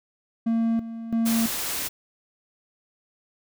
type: tone with tremolo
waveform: triangle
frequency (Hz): 228.1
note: A#3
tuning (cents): -37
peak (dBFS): -18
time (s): 0.46-1.48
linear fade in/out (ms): 10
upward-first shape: square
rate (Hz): 1.5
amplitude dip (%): 75
type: noise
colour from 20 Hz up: white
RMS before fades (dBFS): -29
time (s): 1.25-1.89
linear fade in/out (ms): 20
effects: none